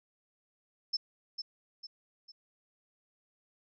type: tone with echo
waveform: sine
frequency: 5274 Hz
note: E8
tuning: in tune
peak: -28 dBFS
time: 0.93-0.97 s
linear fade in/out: 10 ms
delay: 450 ms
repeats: 3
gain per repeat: -7 dB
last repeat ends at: 2.32 s
effects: none